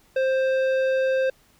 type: tone with tanh clipping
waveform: sine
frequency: 526 Hz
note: C5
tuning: 9 cents sharp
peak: -21 dBFS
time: 0.16-1.3 s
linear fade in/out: 5 ms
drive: 12 dB
effects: pink hiss -59 dBFS RMS until 1.59 s